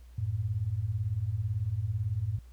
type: beating tone pair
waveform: sine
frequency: 92.2 / 110.2 Hz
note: F#2 / A2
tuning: -6 / +3 cents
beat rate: 18 Hz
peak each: -33 / -30 dBFS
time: 0.18-2.39 s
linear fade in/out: 5 ms
effects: added 60 Hz sine -48 dBFS peak until 2.52 s + pink hiss -66 dBFS RMS until 2.52 s